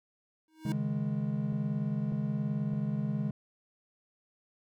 square tone with exponential growth, 316.2 Hz, D#4, 28 cents sharp, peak -33 dBFS, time 0.48-0.72 s, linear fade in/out 1 ms, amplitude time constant 52 ms
triangle chord, C# suspended second, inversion none, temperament equal with one note detuned, 138.59 / 157.37 / 207.7 Hz, C#3 / D#3 / G#3, 0 / +20 / 0 cents, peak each -32 / -33 / -31 dBFS, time 0.65-3.31 s, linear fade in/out 5 ms
clicks, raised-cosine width 2 ms, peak -35 / -31 / -35 dBFS, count 3, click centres 1.525 / 2.122 / 2.734 s
effects none

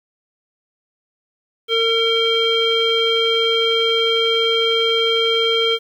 square tone with low-pass filter, 455.5 Hz, A#4, 40 cents flat, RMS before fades -17 dBFS, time 1.68-5.79 s, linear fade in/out 50 ms, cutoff 3100 Hz, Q 8.5, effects 8-bit

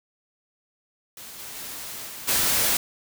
white noise with level steps, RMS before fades -41 / -38 / -36 / -38 / -22 dBFS, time 1.17-2.77 s, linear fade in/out 2 ms, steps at 1.38 / 1.55 / 2.06 / 2.27 s, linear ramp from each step 20 ms, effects none

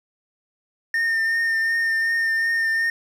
triangle tone with vibrato, 1819 Hz, A#6, 43 cents flat, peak -17 dBFS, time 0.94-2.9 s, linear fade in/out 2 ms, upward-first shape triangle, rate 2.7 Hz, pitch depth 21 cents each way, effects 9-bit

